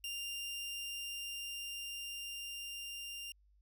sawtooth tone with level ramp, 2794 Hz, F7, in tune, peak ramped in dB -36 to -40 dBFS, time 0.04-3.32 s, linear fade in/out 2 ms, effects added 50 Hz sine -65 dBFS peak until 3.61 s

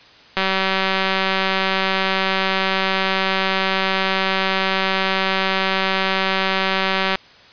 click train, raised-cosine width 0.3 ms, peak -3 dBFS, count 1297, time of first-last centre 0.37-7.155 s, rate 191 Hz, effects white hiss -46 dBFS RMS until 7.52 s + resampled to 11025 Hz

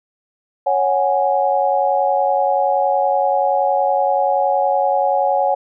sine chord, C# suspended fourth, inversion none, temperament equal, 554.4 / 740 / 830.6 Hz, C#5 / F#5 / G#5, 0 / 0 / 0 cents, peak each -18 dBFS, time 0.66-5.55 s, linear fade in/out 10 ms, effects none

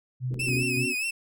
sine tone with tremolo, 127 Hz, B2, 49 cents sharp, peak -26 dBFS, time 0.2-0.87 s, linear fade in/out 50 ms, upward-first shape square, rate 3.5 Hz, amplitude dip 50%
white low-pass noise, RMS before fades -40 dBFS, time 0.3-0.61 s, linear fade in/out 10 ms, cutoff 430 Hz, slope 48 dB/octave
40% pulse tone with vibrato, 2590 Hz, E7, 31 cents flat, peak -26 dBFS, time 0.39-1.11 s, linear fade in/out 10 ms, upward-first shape triangle, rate 4.8 Hz, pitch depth 94 cents each way
sine chord, B suspended second, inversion none, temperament equal, 246.9 / 277.2 / 370 Hz, B3 / C#4 / F#4, 0 / 0 / 0 cents, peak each -33 dBFS, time 0.45-0.95 s, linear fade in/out 50 ms
effects none

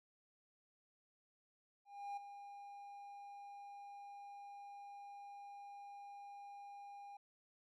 triangle tone with ADSR envelope, 807 Hz, G#5, 50 cents flat, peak -39 dBFS, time 1.85-7.17 s, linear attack 320 ms, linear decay 9 ms, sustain -10 dB, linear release 4 ms, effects none

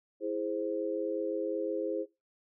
sine chord, E augmented, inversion none, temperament equal, 329.6 / 415.3 / 523.3 Hz, E4 / G#4 / B#4, 0 / 0 / 0 cents, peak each -35 / -35 / -35 dBFS, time 0.2-2.06 s, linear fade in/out 50 ms, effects noise-tail reverb RT60 0.2 s tail -17 dB re dry

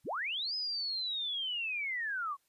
sine linear two-way sweep, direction up then down, 46.8 to 5090 to 1071 Hz, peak -33 dBFS, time 0.04-2.37 s, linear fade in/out 50 ms, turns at 0.55 s, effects white hiss -75 dBFS RMS until 2.48 s + resampled to 32000 Hz

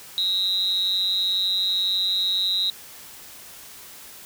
sine tone with amplitude modulation, 3861 Hz, B7, 40 cents flat, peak -16 dBFS, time 0.18-2.7 s, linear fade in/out 0 ms, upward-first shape sine, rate 188 Hz, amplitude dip 90%, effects white hiss -43 dBFS RMS until 4.25 s

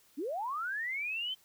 sine linear sweep, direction up, 246.9 to 3136 Hz, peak -33 dBFS, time 0.17-1.35 s, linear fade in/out 20 ms, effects white hiss -65 dBFS RMS until 1.44 s

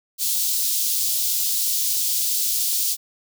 white high-pass noise, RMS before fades -22 dBFS, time 0.18-2.97 s, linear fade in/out 50 ms, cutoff 3700 Hz, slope 24 dB/octave, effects none

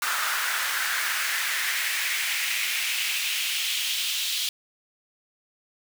pink noise with high-pass filter sweep, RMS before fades -27 dBFS, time 0.02-4.49 s, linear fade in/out 2 ms, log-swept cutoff 1300 to 3400 Hz, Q 2.6, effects none

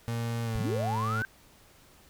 35% pulse tone with pitch glide, 116.54 to 110 Hz, A#2 to A2, 0 to 0 cents, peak -28 dBFS, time 0.08-1.22 s, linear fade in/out 0 ms, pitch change -100 cents, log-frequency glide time 0.43-0.58 s
sine linear sweep, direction up, 36.71 to 1568 Hz, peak -30 dBFS, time 0.55-1.25 s, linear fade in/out 0 ms
effects pink hiss -58 dBFS RMS until 2.09 s

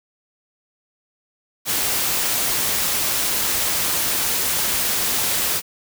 white noise, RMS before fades -21 dBFS, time 1.65-5.62 s, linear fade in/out 50 ms, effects none

